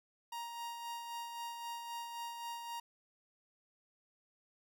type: tone with tremolo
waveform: 45% pulse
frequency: 938 Hz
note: A#5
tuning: 11 cents sharp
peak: -40 dBFS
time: 0.32-2.8 s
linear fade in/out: 5 ms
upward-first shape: sine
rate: 3.8 Hz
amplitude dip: 40%
effects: none